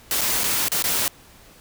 white noise with dropouts, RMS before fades -22 dBFS, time 0.11-1.08 s, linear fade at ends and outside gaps 1 ms, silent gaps 0.21-0.214 / 0.436-0.44 / 0.684-0.718 / 0.824-0.84 s, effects pink hiss -49 dBFS RMS until 1.6 s

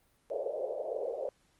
white band-pass noise, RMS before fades -36 dBFS, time 0.3-1.29 s, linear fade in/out 0 ms, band 450 to 600 Hz, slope 48 dB/octave, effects pink hiss -70 dBFS RMS until 1.59 s + Opus 32 kbps

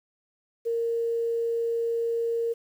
sine tone with quantisation, 463.3 Hz, A#4, 11 cents flat, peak -24 dBFS, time 0.65-2.54 s, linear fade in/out 20 ms, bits 9, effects none

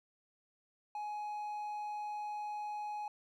triangle tone, 838 Hz, G#5, 15 cents sharp, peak -36 dBFS, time 0.95-3.08 s, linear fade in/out 2 ms, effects none

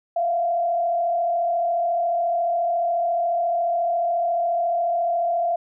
sine tone with frequency modulation, 688 Hz, F5, 26 cents flat, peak -19 dBFS, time 0.16-5.56 s, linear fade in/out 5 ms, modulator 34.2 Hz, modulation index 0.64, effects none

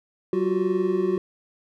triangle tone cluster, 189 / 356.2 / 377.2 Hz, F#3 / F4 / F#4, +37 / +34 / +33 cents, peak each -26 / -22 / -22 dBFS, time 0.33-1.18 s, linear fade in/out 2 ms, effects none

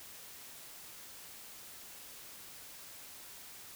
silence, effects white hiss -51 dBFS RMS until 3.75 s

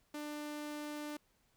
sawtooth tone, 297.4 Hz, D4, 22 cents sharp, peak -37 dBFS, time 0.14-1.17 s, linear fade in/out 5 ms, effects pink hiss -74 dBFS RMS until 1.56 s

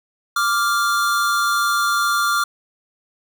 square tone pair together, 1174.7 / 1397 Hz, D6 / F6, 0 / 0 cents, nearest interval minor third, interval 300 cents, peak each -20 dBFS, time 0.36-2.44 s, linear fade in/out 5 ms, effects none

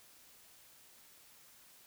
silence, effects white hiss -61 dBFS RMS until 1.86 s

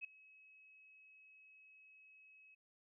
sine tone with ADSR envelope, 2565 Hz, E7, 48 cents flat, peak -40 dBFS, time 0.01-2.55 s, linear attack 35 ms, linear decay 5 ms, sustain -21 dB, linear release 10 ms, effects none

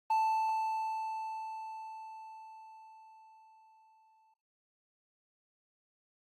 triangle tone with exponential decay, 881 Hz, A5, 2 cents sharp, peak -24 dBFS, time 0.1-4.34 s, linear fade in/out 5 ms, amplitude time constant 920 ms, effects noise-tail reverb RT60 0.3 s tail -20 dB re dry + Opus 24 kbps

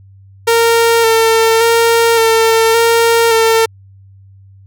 sawtooth tone with vibrato, 456.2 Hz, A#4, 37 cents flat, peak -4 dBFS, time 0.47-3.66 s, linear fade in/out 10 ms, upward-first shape square, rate 0.88 Hz, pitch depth 21 cents each way, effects added 97 Hz sine -38 dBFS peak until 4.66 s

